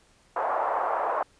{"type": "band-pass noise", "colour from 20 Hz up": "pink", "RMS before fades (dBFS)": -27, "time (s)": [0.36, 1.23], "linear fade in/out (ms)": 5, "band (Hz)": [640, 1100], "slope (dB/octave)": 24, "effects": ["pink hiss -61 dBFS RMS until 1.39 s", "resampled to 22050 Hz"]}